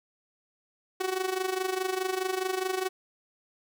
sawtooth tone with amplitude modulation, 374.5 Hz, F#4, 21 cents sharp, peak -21 dBFS, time 1-2.89 s, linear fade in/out 10 ms, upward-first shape sine, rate 24.8 Hz, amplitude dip 75%, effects none

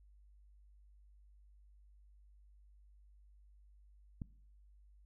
click, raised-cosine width 5 ms, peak -29 dBFS, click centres 4.218 s, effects noise-tail reverb RT60 0.6 s tail -21 dB re dry + added 50 Hz sine -60 dBFS peak until 5.05 s

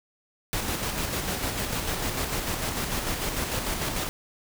pink noise with tremolo, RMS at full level -28 dBFS, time 0.53-4.09 s, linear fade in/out 0 ms, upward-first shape square, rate 6.7 Hz, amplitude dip 35%, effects none

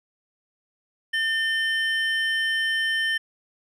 triangle tone pair together, 1800 / 3070 Hz, A6 / G7, +39 / -37 cents, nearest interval major sixth, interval 924 cents, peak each -21 / -26 dBFS, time 1.13-3.18 s, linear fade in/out 10 ms, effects none

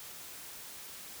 silence, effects white hiss -47 dBFS RMS until 1.2 s

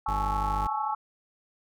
sine chord, A major seventh, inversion third, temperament equal with one note detuned, 830.6 / 863.9 / 1108.7 / 1318.5 Hz, G#5 / A5 / C#6 / E6, 0 / -32 / 0 / 0 cents, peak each -33 / -30 / -33 / -35 dBFS, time 0.06-0.95 s, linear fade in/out 5 ms
40% pulse tone, 50.1 Hz, G1, 38 cents sharp, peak -29 dBFS, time 0.08-0.67 s, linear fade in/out 5 ms
effects none

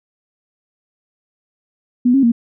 sine tone with pitch steps, 246.1 / 271.8 / 234 Hz, B3 / C#4 / A#3, -6 / -34 / +7 cents, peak -9 dBFS, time 2.05-2.32 s, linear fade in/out 10 ms, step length 90 ms, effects none

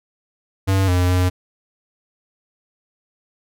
square tone with pitch steps, 96.3 / 89.9 / 90.8 Hz, G2 / F#2 / F#2, -30 / -49 / -32 cents, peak -15 dBFS, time 0.67-1.3 s, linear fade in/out 20 ms, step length 210 ms, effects none

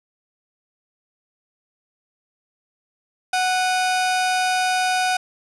30% pulse tone pair together, 740 / 2462 Hz, F#5 / D#7, 0 / -19 cents, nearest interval octave + major sixth, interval 2081 cents, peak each -16 / -25 dBFS, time 3.33-5.17 s, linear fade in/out 5 ms, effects resampled to 24000 Hz + 7-bit

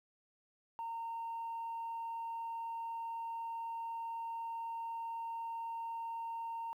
sine tone, 918 Hz, A#5, 27 cents flat, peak -37 dBFS, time 0.79-6.73 s, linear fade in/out 0 ms, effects tanh soft clip ceiling -36 dBFS + 12-bit

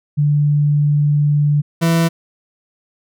sine / 40% pulse tone pair in turn, 146.83 / 165.99 Hz, D3 / E3, 0 / +12 cents, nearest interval major second, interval 212 cents, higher second, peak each -11 dBFS, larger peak neither, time 0.17-1.62 / 1.81-2.09 s, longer first, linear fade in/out 20 ms, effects none

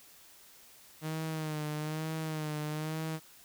sawtooth tone with vibrato, 155.1 Hz, D#3, 5 cents flat, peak -30 dBFS, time 1.01-3.2 s, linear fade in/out 50 ms, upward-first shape sine, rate 1.1 Hz, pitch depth 47 cents each way, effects white hiss -57 dBFS RMS until 3.44 s

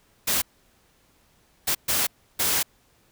white noise bursts at uneven times, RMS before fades -23 dBFS, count 4, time 0.27-0.42 / 1.67-1.75 / 1.88-2.07 / 2.39-2.63 s, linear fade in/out 10 ms, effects pink hiss -62 dBFS RMS until 3.11 s

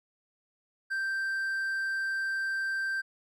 triangle tone, 1568 Hz, G6, in tune, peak -27 dBFS, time 0.9-3.02 s, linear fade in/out 20 ms, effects none

